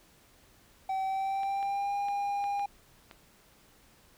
triangle tone with pitch glide, 767 to 807 Hz, G5 to G#5, -38 to -50 cents, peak -27 dBFS, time 0.89-2.66 s, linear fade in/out 5 ms, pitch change +88 cents, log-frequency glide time 1.04-1.95 s
clicks, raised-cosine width 0.3 ms, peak -31 dBFS, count 6, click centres 1.433 / 1.628 / 2.085 / 2.441 / 2.595 / 3.112 s
effects pink hiss -61 dBFS RMS until 4.17 s

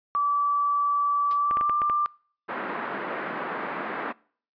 sine tone with pitch glide, 1155 to 1185.4 Hz, D6 to D6, -29 to +16 cents, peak -21 dBFS, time 0.15-2.06 s, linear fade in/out 0 ms, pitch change +45 cents, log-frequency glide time 1.37-1.72 s
white noise with exponential decay, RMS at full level -38 dBFS, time 1.31-1.42 s, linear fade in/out 0 ms, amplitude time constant 23 ms
clicks, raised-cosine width 0.5 ms, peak -18 dBFS, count 6, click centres 1.511 / 1.571 / 1.611 / 1.696 / 1.818 / 1.898 s
white band-pass noise, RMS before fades -32 dBFS, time 2.48-4.13 s, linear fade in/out 20 ms, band 190 to 1700 Hz, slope 24 dB/octave
effects noise-tail reverb RT60 0.5 s tail -24 dB re dry + resampled to 11025 Hz

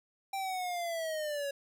square linear sweep, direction down, 787 to 554.4 Hz, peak -34 dBFS, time 0.33-1.51 s, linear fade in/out 5 ms, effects none

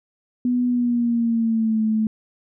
sine tone with pitch glide, 246.5 to 218.3 Hz, B3 to A3, -3 to -13 cents, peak -17 dBFS, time 0.45-2.07 s, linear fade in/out 2 ms, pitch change -210 cents, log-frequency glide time 0.67-1.82 s, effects none

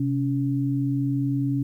sine tone pair together, 130.81 / 280.7 Hz, C3 / C#4, 0 / +22 cents, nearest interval octave + minor second, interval 1322 cents, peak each -24 / -24 dBFS, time 0-1.63 s, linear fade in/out 5 ms, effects 10-bit

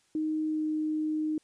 sine tone with pitch glide, 311.1 to 309.1 Hz, D#4 to D#4, 0 to -11 cents, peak -27 dBFS, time 0.15-1.38 s, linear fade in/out 2 ms, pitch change -11 cents, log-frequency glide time 0.48-0.63 s, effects white hiss -68 dBFS RMS until 1.43 s + resampled to 22050 Hz

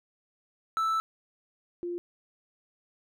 triangle / sine tone pair in turn, 1318.5 / 349.2 Hz, E6 / F4, 0 / 0 cents, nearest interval octave + major seventh, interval 2300 cents, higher first, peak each -23 / -31 dBFS, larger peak first, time 0.77-1 / 1.83-1.98 s, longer first, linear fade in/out 0 ms, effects none

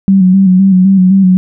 sine tone with vibrato, 189 Hz, F#3, 37 cents sharp, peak -3 dBFS, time 0.08-1.37 s, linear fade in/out 0 ms, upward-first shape square, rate 3.9 Hz, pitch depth 45 cents each way, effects none

